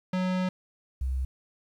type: tone pair in turn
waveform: square / sine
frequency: 184.3 / 65.16 Hz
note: F#3 / C2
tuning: -7 / -7 cents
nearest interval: octave + tritone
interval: 1800 cents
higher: first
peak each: -26 dBFS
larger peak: neither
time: 0.13-0.49 / 1.01-1.25 s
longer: first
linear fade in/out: 5 ms
effects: low-pass 4000 Hz 12 dB/octave + 10-bit